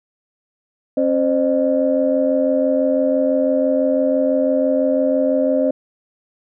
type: tone cluster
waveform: sine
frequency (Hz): 269.9 / 522 / 608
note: C#4 / C5 / D#5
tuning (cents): -46 / -4 / -40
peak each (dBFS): -18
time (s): 0.97-5.71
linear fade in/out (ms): 5
effects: tanh soft clip ceiling -4 dBFS